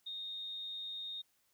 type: tone with amplitude modulation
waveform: sine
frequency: 3700 Hz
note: A#7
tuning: 14 cents flat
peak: -39 dBFS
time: 0.06-1.22 s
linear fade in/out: 10 ms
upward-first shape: sine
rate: 191 Hz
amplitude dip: 25%
effects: white hiss -75 dBFS RMS until 1.53 s